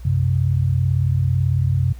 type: tone pair together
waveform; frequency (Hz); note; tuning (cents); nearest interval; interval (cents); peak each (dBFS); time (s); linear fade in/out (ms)
sine; 92.5 / 130.6; F#2 / C3; 0 / -3; tritone; 597; -18; 0.05-1.93; 5
effects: added 60 Hz sine -33 dBFS peak until 1.99 s + pink hiss -52 dBFS RMS until 1.99 s